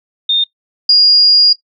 sine tone pair in turn, 3648 / 4848 Hz, A#7 / D#8, -38 / -46 cents, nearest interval perfect fourth, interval 492 cents, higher second, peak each -9 / -4 dBFS, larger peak second, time 0.29-0.44 / 0.89-1.53 s, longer second, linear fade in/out 5 ms, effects noise-tail reverb RT60 0.1 s tail -17 dB re dry

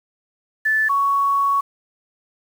sine tone pair in turn, 1749 / 1115.9 Hz, A6 / C#6, -11 / +11 cents, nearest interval minor sixth, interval 778 cents, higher first, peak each -15 dBFS, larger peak neither, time 0.65-0.89 / 0.89-1.61 s, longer second, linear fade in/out 10 ms, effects 7-bit

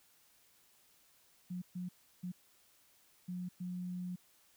sine tone bursts at uneven times, 180 Hz, F#3, 47 cents flat, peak -38 dBFS, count 5, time 1.5-1.62 / 1.75-1.89 / 2.23-2.32 / 3.28-3.49 / 3.6-4.16 s, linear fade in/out 10 ms, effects white hiss -68 dBFS RMS until 4.56 s

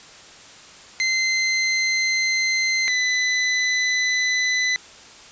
sawtooth tone pair in turn, 2070 / 2004 Hz, C7 / B6, -19 / +25 cents, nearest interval minor second, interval 56 cents, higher first, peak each -15 dBFS, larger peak neither, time 1-2.88 / 2.88-4.76 s, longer neither, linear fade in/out 0 ms, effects white hiss -44 dBFS RMS until 5.31 s + resampled to 16000 Hz

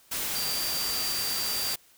sine tone in noise, 4699 Hz, D8, in tune, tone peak -31 dBFS, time 0.35-1.75 s, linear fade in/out 10 ms, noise white, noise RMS -31 dBFS, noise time 0.11-1.76 s, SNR -3 dB, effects white hiss -59 dBFS RMS until 1.97 s

